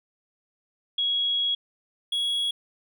sine / triangle tone pair in turn, 3322 / 3334 Hz, G#7 / G#7, 0 / +6 cents, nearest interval unison, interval 6 cents, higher second, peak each -22 dBFS, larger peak neither, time 0.98-1.55 / 2.12-2.51 s, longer first, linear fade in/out 5 ms, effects none

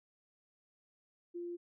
sine tone, 347.5 Hz, F4, 9 cents flat, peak -39 dBFS, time 1.34-1.57 s, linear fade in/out 20 ms, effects none

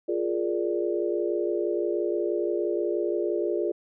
sine chord, Bb dominant seventh, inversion second, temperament equal, 349.2 / 415.3 / 466.2 / 587.3 Hz, F4 / Ab4 / Bb4 / D5, 0 / 0 / 0 / 0 cents, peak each -27 / -29 / -33 / -32 dBFS, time 0.08-3.72 s, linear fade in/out 10 ms, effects none

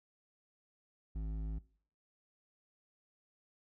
sine tone with hard clipping, 53.3 Hz, G#1, 46 cents sharp, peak -38 dBFS, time 1.15-1.59 s, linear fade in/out 10 ms, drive 10 dB, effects noise-tail reverb RT60 0.5 s tail -21 dB re dry

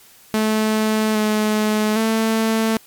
sawtooth tone with pitch steps, 217 / 213.8 / 222.5 Hz, A3 / A3 / A3, -24 / -49 / +20 cents, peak -12 dBFS, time 0.34-2.77 s, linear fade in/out 0 ms, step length 810 ms, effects white hiss -48 dBFS RMS until 2.86 s + MP3 96 kbps

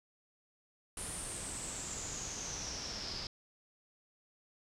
pink noise with low-pass filter sweep, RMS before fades -42 dBFS, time 0.97-3.27 s, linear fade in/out 2 ms, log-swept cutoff 9700 to 4900 Hz, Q 8.7, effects none

